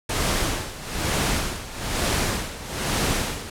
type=noise with tremolo; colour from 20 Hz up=pink; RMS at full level=-22 dBFS; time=0.09-3.5 s; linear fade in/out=5 ms; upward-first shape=sine; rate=1.1 Hz; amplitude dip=80%; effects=low-pass 11000 Hz 12 dB/octave

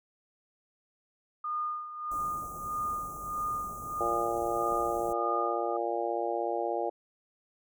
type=tone with tremolo; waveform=sine; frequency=1220 Hz; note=D#6; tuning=34 cents flat; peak=-29 dBFS; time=1.44-5.77 s; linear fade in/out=5 ms; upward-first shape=sine; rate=1.6 Hz; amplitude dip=70%
type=band-stop noise; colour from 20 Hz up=pink; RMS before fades=-46 dBFS; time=2.11-5.13 s; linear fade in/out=5 ms; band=880 to 6100 Hz; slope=96 dB/octave
type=harmonic tone; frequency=116.54 Hz; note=A#2; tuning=in tune; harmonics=3 / 4 / 5 / 6 / 7; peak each=-35 / -35 / -35 / -35 / -35 dBFS; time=4-6.9 s; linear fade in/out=10 ms
effects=none

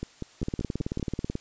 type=two click trains; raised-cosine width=3 ms; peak=-19 / -16 dBFS; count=6 / 18; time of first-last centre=0.03-0.997 / 0.43-1.354 s; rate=5.17 / 18.4 Hz; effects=white hiss -55 dBFS RMS until 1.4 s + resampled to 16000 Hz

